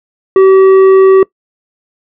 triangle tone with tanh clipping, 382.7 Hz, G4, 42 cents flat, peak -3 dBFS, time 0.36-1.23 s, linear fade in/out 2 ms, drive 12 dB, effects noise-tail reverb RT60 0.1 s tail -22 dB re dry

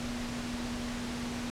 sine tone in noise, 240.9 Hz, B3, 43 cents flat, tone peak -36 dBFS, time 0-1.5 s, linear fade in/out 0 ms, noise pink, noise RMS -39 dBFS, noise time 0-1.5 s, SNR 0 dB, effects low-pass 7000 Hz 12 dB/octave

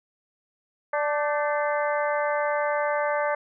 harmonic tone with a mistuned harmonic, 293.7 Hz, D4, in tune, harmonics 2 / 3 / 4 / 5 / 6 / 7, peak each -25 / -29 / -31 / -33 / -35 / -36 dBFS, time 0.93-3.35 s, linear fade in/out 5 ms, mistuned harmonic 5, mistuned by +77 cents, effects none

